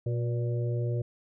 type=harmonic tone with a mistuned harmonic; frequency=120 Hz; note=B2; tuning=49 cents flat; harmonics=1 / 3 / 4 / 5; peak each=-27 / -37 / -39 / -41 dBFS; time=0.06-1.02 s; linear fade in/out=5 ms; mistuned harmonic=5; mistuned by=-37 cents; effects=none